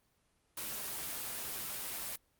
white noise with comb filter, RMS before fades -40 dBFS, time 0.57-2.16 s, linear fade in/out 5 ms, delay 11 ms, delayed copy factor -0.6, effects pink hiss -74 dBFS RMS until 2.39 s + Opus 24 kbps

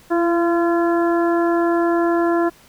harmonic tone with a mistuned harmonic, 342.3 Hz, F4, 35 cents flat, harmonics 1 / 2 / 3 / 4 / 5, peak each -16 / -22 / -26 / -28 / -30 dBFS, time 0.1-2.5 s, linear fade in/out 20 ms, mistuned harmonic 1, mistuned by -19 cents, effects pink hiss -49 dBFS RMS until 2.68 s

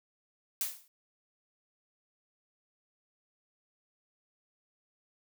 blue noise with exponential decay, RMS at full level -29 dBFS, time 0.61-0.88 s, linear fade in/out 1 ms, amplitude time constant 58 ms, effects none

